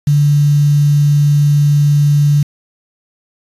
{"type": "tone with quantisation", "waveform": "sine", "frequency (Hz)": 145.6, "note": "D3", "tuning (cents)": -15, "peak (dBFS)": -7, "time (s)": [0.07, 2.43], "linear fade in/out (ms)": 5, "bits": 5, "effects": ["resampled to 32000 Hz"]}